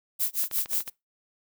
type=noise with tremolo; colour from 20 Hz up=violet; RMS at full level=-25 dBFS; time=0.19-0.9 s; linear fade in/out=20 ms; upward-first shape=sine; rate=5.7 Hz; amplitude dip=100%
type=click train; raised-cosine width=0.2 ms; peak=-21 dBFS; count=7; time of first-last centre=0.44-0.878 s; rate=13.7 Hz
effects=noise-tail reverb RT60 0.2 s tail -22 dB re dry